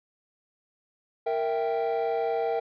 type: chord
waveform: triangle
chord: E diminished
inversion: second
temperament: equal with one note detuned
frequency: 464 / 659.3 / 784 Hz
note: Bb4 / E5 / G5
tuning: -8 / 0 / 0 cents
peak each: -25 / -28 / -28 dBFS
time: 1.26-2.6 s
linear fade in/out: 10 ms
effects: tanh soft clip ceiling -16 dBFS + resampled to 11025 Hz